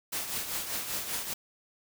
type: noise with tremolo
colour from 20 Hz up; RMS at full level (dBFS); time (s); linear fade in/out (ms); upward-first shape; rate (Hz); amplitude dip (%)
white; -32; 0.12-1.34; 10; triangle; 5.1; 60
effects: none